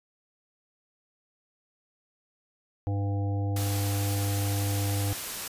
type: harmonic tone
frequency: 100.2 Hz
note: G2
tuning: 38 cents sharp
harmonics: 1 / 3 / 5 / 7 / 8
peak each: -26 / -36 / -40 / -43 / -44 dBFS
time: 2.87-5.13 s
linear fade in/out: 0 ms
type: noise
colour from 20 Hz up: white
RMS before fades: -35 dBFS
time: 3.56-5.48 s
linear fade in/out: 5 ms
effects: resampled to 32000 Hz